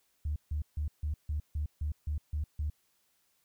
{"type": "tone bursts", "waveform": "sine", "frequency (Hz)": 75, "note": "D2", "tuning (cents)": 37, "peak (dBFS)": -29, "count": 10, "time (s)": [0.25, 2.7], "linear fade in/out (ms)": 5, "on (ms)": 110, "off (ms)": 150, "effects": ["tanh soft clip ceiling -25 dBFS", "white hiss -73 dBFS RMS until 3.44 s"]}